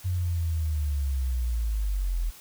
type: linear sweep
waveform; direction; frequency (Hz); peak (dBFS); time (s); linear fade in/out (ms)
sine; down; 92.5 to 39.86; -24; 0.04-2.31; 20
effects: white hiss -49 dBFS RMS until 2.4 s